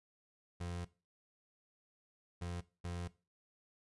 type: tone bursts at uneven times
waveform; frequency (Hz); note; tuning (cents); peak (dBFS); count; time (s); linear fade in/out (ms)
30% pulse; 87.31; F2; 0; -37; 3; 0.6-0.85 / 2.41-2.61 / 2.84-3.08; 10
effects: noise-tail reverb RT60 0.3 s tail -18 dB re dry + resampled to 24000 Hz